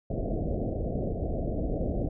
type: low-pass noise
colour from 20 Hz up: pink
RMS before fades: -30 dBFS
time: 0.1-2.09 s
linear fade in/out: 5 ms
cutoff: 700 Hz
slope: 96 dB/octave
effects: none